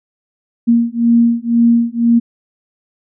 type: beating tone pair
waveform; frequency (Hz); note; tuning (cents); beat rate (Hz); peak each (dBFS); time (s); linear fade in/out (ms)
sine; 233.1 / 235.1; A#3 / A#3; 0 / +15; 2; -12; 0.67-2.2; 20
effects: none